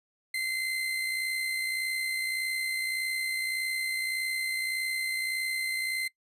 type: tone with amplitude modulation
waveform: 35% pulse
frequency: 2070 Hz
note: C7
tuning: 19 cents flat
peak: -26 dBFS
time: 0.34-6.08 s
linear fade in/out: 5 ms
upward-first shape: sine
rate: 61.7 Hz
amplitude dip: 35%
effects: noise-tail reverb RT60 0.1 s tail -21 dB re dry + resampled to 32000 Hz